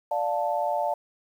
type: chord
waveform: sine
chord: D minor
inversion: none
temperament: just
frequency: 587.3 / 704.8 / 881 Hz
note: D5 / F5 / A5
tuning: 0 / +16 / +2 cents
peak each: -28 dBFS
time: 0.11-0.94 s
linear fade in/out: 5 ms
effects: 9-bit